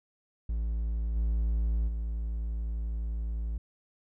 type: tone with level steps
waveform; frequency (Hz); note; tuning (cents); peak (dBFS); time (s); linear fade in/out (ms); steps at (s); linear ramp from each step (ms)
triangle; 55.8; A1; +25; -26 / -23 / -28; 0.49-3.58; 5; 1.15 / 1.87; 20
effects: none